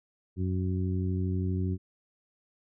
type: harmonic tone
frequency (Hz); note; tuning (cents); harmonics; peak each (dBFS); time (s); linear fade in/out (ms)
92.5; F#2; 0; 1 / 2 / 3 / 4; -28 / -33 / -37 / -39; 0.36-1.78; 50
effects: none